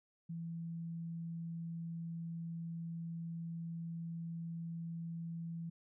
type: tone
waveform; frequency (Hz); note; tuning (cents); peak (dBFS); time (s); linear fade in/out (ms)
sine; 166.7; E3; +20; -40; 0.29-5.7; 10
effects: none